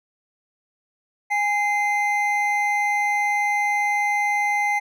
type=tone pair together; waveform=triangle; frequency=823.5 / 2075 Hz; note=G#5 / C7; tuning=-15 / -15 cents; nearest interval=octave + major third; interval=1600 cents; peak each=-20 / -20 dBFS; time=1.3-4.8 s; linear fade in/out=20 ms; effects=none